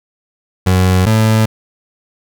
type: tone pair in turn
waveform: 30% pulse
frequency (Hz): 92.5 / 110.08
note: F#2 / A2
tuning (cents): 0 / +1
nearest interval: minor third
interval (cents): 301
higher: second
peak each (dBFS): -6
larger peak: neither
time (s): 0.66-1.06 / 1.06-1.46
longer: neither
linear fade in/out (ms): 10
effects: none